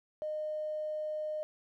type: tone with tanh clipping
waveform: triangle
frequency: 613 Hz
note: D#5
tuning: 26 cents flat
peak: -33 dBFS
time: 0.22-1.43 s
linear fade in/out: 0 ms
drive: 2 dB
effects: none